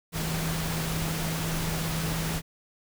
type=tone in noise; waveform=sine; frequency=161.7 Hz; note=E3; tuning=33 cents flat; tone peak=-30 dBFS; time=0.12-2.42 s; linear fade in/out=50 ms; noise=pink; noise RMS=-32 dBFS; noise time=0.12-2.42 s; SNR=-1 dB; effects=none